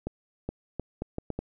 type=accelerating click train; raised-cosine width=2 ms; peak=-18 dBFS; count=7; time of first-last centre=0.07-1.39 s; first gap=420 ms; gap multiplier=0.73; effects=none